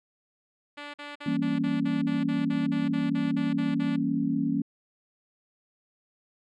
5% pulse tone bursts, 290.9 Hz, D4, 16 cents flat, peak -26 dBFS, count 15, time 0.77-3.964 s, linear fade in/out 10 ms, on 170 ms, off 46 ms
sine chord, E diminished seventh, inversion none, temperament equal, 164.81 / 196 / 233.1 / 277.2 Hz, E3 / G3 / Bb3 / Db4, 0 / 0 / 0 / 0 cents, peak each -32 / -33 / -29 / -27 dBFS, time 1.26-4.62 s, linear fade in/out 5 ms
effects low-pass 4000 Hz 12 dB/octave

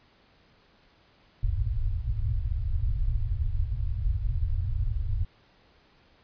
pink low-pass noise, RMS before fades -27 dBFS, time 1.43-5.25 s, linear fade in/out 5 ms, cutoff 120 Hz, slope 96 dB/octave, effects pink hiss -61 dBFS RMS until 6.23 s + resampled to 11025 Hz

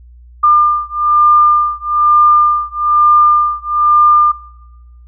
sine beating tone pair, 1200 / 1201.1 Hz, D6 / D6, +37 / +39 cents, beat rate 1.1 Hz, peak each -11 dBFS, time 0.43-4.32 s, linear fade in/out 10 ms, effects noise-tail reverb RT60 1.0 s tail -19 dB re dry + added 60 Hz sine -36 dBFS peak until 5.07 s

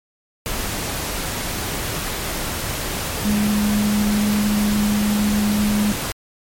sine tone in noise, 208.5 Hz, G#3, 7 cents sharp, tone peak -16 dBFS, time 3.25-5.92 s, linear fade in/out 0 ms, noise pink, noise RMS -25 dBFS, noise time 0.46-6.12 s, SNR +6 dB, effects MP3 64 kbps

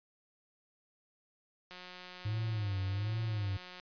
click train, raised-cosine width 0.2 ms, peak -31 dBFS, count 379, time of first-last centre 1.71-3.798 s, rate 181 Hz
triangle tone with vibrato, 103.83 Hz, G#2, in tune, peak -30 dBFS, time 2.25-3.57 s, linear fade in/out 5 ms, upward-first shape sine, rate 1.3 Hz, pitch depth 140 cents each way
effects resampled to 11025 Hz

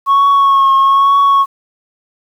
sine tone with vibrato, 1100 Hz, C#6, 14 cents flat, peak -4 dBFS, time 0.06-1.46 s, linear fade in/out 50 ms, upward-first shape triangle, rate 1.1 Hz, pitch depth 32 cents each way, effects tanh soft clip ceiling -5 dBFS + 7-bit

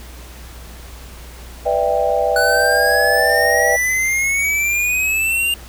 sine chord, E minor seventh, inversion second, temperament just, 494.4 / 593.3 / 659.3 / 791.1 Hz, B4 / D5 / E5 / G5, +2 / +18 / 0 / +16 cents, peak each -20 / -19 / -20 / -20 dBFS, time 1.65-3.77 s, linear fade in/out 20 ms
square exponential sweep, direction up, 1480 to 2813 Hz, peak -16 dBFS, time 2.36-5.54 s, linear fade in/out 2 ms
effects added 60 Hz sine -35 dBFS peak until 5.68 s + pink hiss -40 dBFS RMS until 5.68 s

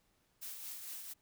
blue noise with tremolo, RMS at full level -44 dBFS, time 0.41-1.14 s, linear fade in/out 20 ms, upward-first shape triangle, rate 4.4 Hz, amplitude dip 45%, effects pink hiss -75 dBFS RMS until 1.21 s

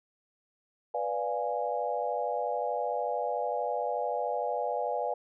sine chord, B diminished seventh, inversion none, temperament equal, 493.9 / 587.3 / 698.5 / 830.6 Hz, B4 / D5 / F5 / Ab5, 0 / 0 / 0 / 0 cents, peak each -34 dBFS, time 0.94-5.14 s, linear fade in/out 5 ms, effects none

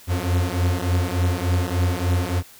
45% pulse beating tone pair, 87.31 / 90.71 Hz, F2 / F#2, 0 / -34 cents, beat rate 3.4 Hz, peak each -22 dBFS, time 0.07-2.43 s, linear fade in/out 50 ms, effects white hiss -47 dBFS RMS until 2.59 s

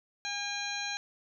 harmonic tone, 810 Hz, G#5, 43 cents flat, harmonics 1 / 2 / 3 / 4 / 5 / 7 / 8, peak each -41 / -39 / -39 / -46 / -38 / -48 / -43 dBFS, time 0.25-0.97 s, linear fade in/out 0 ms, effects none

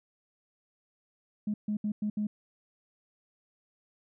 sine tone bursts at uneven times, 210 Hz, G#3, 19 cents sharp, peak -27 dBFS, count 5, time 1.47-1.54 / 1.68-1.77 / 1.84-1.92 / 2.02-2.1 / 2.17-2.27 s, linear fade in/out 5 ms, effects tanh soft clip ceiling -23 dBFS

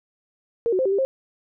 sine tone with pitch steps, 465.2 / 371.6 / 522 / 387 / 396.7 / 532 Hz, A#4 / F#4 / C5 / G4 / G4 / C5, -4 / +7 / -4 / -22 / +21 / +29 cents, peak -18 dBFS, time 0.66-1.05 s, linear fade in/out 0 ms, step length 65 ms, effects none

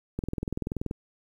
click train, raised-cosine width 3 ms, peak -17 dBFS, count 16, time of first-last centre 0.19-0.911 s, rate 20.8 Hz, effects 9-bit

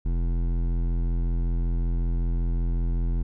sine tone with hard clipping, 42.66 Hz, F1, 40 cents flat, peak -24 dBFS, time 0.05-3.23 s, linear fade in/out 10 ms, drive 13 dB, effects none

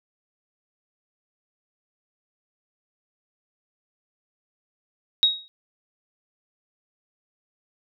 sine tone with exponential decay, 3783 Hz, A#7, 25 cents sharp, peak -11 dBFS, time 5.23-5.48 s, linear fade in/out 0 ms, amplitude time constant 53 ms, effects none

